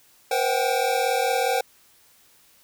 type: tone cluster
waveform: square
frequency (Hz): 479.2 / 524 / 753 / 790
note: A#4 / C5 / F#5 / G5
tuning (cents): +48 / +2 / +30 / +13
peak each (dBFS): -27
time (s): 0.31-1.61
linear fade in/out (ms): 5
effects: white hiss -57 dBFS RMS until 2.63 s